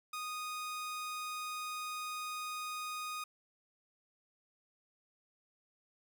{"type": "tone", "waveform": "sawtooth", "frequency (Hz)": 1240, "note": "D#6", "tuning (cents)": -6, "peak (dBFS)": -35, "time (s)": [0.13, 3.24], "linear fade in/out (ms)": 5, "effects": []}